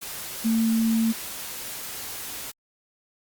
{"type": "tone in noise", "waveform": "sine", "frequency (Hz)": 225.6, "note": "A3", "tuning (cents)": 44, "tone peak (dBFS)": -19, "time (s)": [0.44, 1.13], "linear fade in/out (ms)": 20, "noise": "white", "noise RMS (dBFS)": -35, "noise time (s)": [0.01, 2.52], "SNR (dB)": 13, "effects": ["Opus 48 kbps"]}